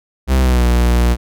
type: tone with pitch glide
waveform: 45% pulse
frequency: 65.41 to 59.98 Hz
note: C2 to B1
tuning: 0 to -50 cents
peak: -10 dBFS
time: 0.27-1.17 s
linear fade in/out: 50 ms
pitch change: -150 cents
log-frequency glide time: 0.38-0.66 s
effects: none